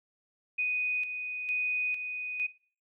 sine tone with tremolo, 2489 Hz, D#7, in tune, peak -27 dBFS, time 0.58-2.47 s, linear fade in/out 10 ms, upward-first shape square, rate 1.1 Hz, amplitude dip 50%, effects noise-tail reverb RT60 0.4 s tail -17 dB re dry

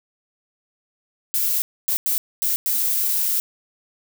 violet noise bursts at uneven times, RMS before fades -21 dBFS, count 5, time 1.34-1.62 / 1.88-1.97 / 2.06-2.18 / 2.42-2.56 / 2.66-3.4 s, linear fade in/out 0 ms, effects none

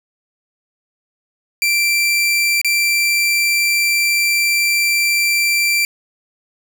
sawtooth tone with dropouts, 2351 Hz, D7, 1 cent sharp, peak -10 dBFS, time 1.62-5.85 s, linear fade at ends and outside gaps 1 ms, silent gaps 2.615-2.646 s, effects none

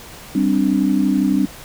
sine chord, G suspended fourth, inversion none, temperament equal, 196 / 261.6 / 293.7 Hz, G3 / C4 / D4, 0 / 0 / 0 cents, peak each -18 dBFS, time 0.35-1.46 s, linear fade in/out 5 ms, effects pink hiss -38 dBFS RMS until 1.64 s

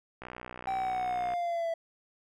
click train, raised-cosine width 0.5 ms, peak -26 dBFS, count 70, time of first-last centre 0.22-1.337 s, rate 61.8 Hz
triangle linear sweep, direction down, 777 to 659.3 Hz, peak -27 dBFS, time 0.67-1.74 s, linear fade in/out 5 ms
effects none

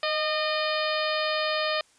harmonic tone with a mistuned harmonic, 610 Hz, D#5, 34 cents flat, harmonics 1 / 2 / 3 / 4 / 5 / 6 / 7 / 8, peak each -28 / -31 / -33 / -34 / -35 / -36 / -36 / -37 dBFS, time 0.03-1.81 s, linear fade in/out 2 ms, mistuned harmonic 1, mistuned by +27 cents, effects white hiss -61 dBFS RMS until 1.98 s + resampled to 22050 Hz

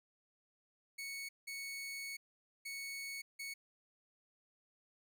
sawtooth tone bursts at uneven times, 2217 Hz, C#7, in tune, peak -39 dBFS, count 4, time 0.98-1.29 / 1.47-2.17 / 2.65-3.22 / 3.39-3.54 s, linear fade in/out 10 ms, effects none

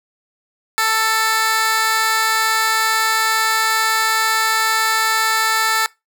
15% pulse tone with high-pass filter, 442.2 Hz, A4, 9 cents sharp, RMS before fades -17 dBFS, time 0.78-5.86 s, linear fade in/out 0 ms, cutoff 1300 Hz, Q 0.89, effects noise-tail reverb RT60 0.2 s tail -21 dB re dry

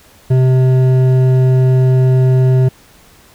sine tone with hard clipping, 129.2 Hz, C3, 21 cents flat, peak -9 dBFS, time 0.3-2.69 s, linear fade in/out 10 ms, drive 9 dB, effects pink hiss -45 dBFS RMS until 3.34 s

